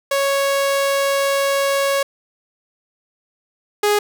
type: tone pair in turn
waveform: sawtooth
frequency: 554 / 415 Hz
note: C#5 / G#4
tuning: -1 / -1 cents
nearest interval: perfect fourth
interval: 500 cents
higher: first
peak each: -12 / -10 dBFS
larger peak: second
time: 0.11-2.03 / 3.83-3.99 s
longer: first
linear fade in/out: 5 ms
effects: none

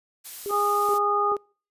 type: noise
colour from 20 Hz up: blue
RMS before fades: -37 dBFS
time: 0.24-0.99 s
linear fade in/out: 20 ms
type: tone bursts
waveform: sine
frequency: 404.2 Hz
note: G#4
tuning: 47 cents flat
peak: -28 dBFS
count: 3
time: 0.46-1.367 s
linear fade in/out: 0 ms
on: 49 ms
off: 380 ms
type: harmonic tone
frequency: 410.3 Hz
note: G#4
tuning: 21 cents flat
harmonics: 1 / 2 / 3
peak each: -27 / -27 / -22 dBFS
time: 0.49-1.37 s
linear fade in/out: 50 ms
effects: noise-tail reverb RT60 0.4 s tail -26 dB re dry + resampled to 32000 Hz

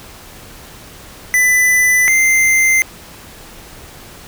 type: tone pair in turn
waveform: square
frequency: 1998 / 2083 Hz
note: B6 / C7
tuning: +20 / -8 cents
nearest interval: minor second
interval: 72 cents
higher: second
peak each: -10 dBFS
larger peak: neither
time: 1.34-2.08 / 2.08-2.82 s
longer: neither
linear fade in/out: 0 ms
effects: pink hiss -37 dBFS RMS until 4.27 s

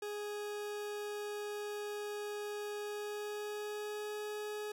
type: tone with pitch glide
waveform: 40% pulse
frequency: 415.3 to 420.4 Hz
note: G#4 to G#4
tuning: 0 to +21 cents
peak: -38 dBFS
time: 0.02-4.72 s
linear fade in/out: 5 ms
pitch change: +21 cents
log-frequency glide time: 2.78-4.13 s
effects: none

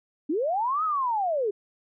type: linear two-way sweep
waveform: sine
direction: up then down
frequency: 271.2 to 1302 to 385.3 Hz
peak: -23 dBFS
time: 0.29-1.51 s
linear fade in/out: 10 ms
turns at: 0.84 s
effects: none

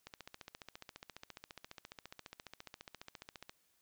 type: click train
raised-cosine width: 0.2 ms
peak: -30 dBFS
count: 51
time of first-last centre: 0.07-3.495 s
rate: 14.6 Hz
effects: white hiss -75 dBFS RMS until 3.81 s

